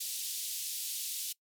white band-pass noise, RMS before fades -38 dBFS, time 0-1.33 s, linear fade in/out 10 ms, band 3100 to 14000 Hz, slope 24 dB/octave, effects noise-tail reverb RT60 0.1 s tail -22 dB re dry

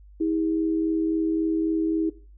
sine tone pair together, 321.9 / 405.6 Hz, E4 / G#4, -41 / -41 cents, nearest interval major third, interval 400 cents, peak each -21 / -31 dBFS, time 0.2-2.1 s, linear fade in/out 10 ms, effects noise-tail reverb RT60 0.4 s tail -18 dB re dry + added 50 Hz sine -46 dBFS peak until 2.37 s

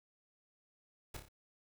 pink noise with echo, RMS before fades -44 dBFS, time 1.14-1.17 s, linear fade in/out 5 ms, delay 29 ms, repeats 4, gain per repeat -5 dB, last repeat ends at 1.286 s, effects none

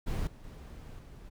brown noise with level steps, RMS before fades -33 / -50 / -46 / -49 dBFS, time 0.06-1.3 s, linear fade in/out 20 ms, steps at 0.27 / 0.44 / 0.99 s, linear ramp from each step 2 ms, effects none

